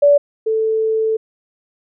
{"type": "tone pair in turn", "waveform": "sine", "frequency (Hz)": [576, 441.1], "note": ["D5", "A4"], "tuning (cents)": [-34, 4], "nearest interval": "perfect fourth", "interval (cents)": 462, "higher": "first", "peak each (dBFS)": [-7, -14], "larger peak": "first", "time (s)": [[0.02, 0.18], [0.46, 1.17]], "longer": "second", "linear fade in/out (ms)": 10, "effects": []}